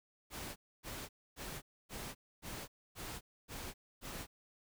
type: noise bursts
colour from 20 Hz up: pink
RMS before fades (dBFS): -45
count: 8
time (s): 0.3-4.27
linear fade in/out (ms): 50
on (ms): 260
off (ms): 270
effects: none